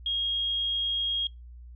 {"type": "tone", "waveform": "sine", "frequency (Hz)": 3264, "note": "G#7", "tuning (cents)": -31, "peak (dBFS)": -26, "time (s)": [0.06, 1.27], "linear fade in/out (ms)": 2, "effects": ["noise-tail reverb RT60 0.2 s tail -25 dB re dry", "added 60 Hz sine -43 dBFS peak until 1.75 s"]}